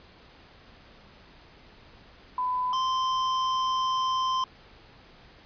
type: tone pair in turn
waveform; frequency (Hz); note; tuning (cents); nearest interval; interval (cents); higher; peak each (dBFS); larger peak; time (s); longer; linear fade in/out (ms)
sine / square; 1003 / 1039.3; B5 / C6; +26 / -12; minor second; 62; second; -25; neither; 2.38-2.73 / 2.73-4.44; second; 2
effects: pink hiss -53 dBFS RMS until 5.45 s + resampled to 11025 Hz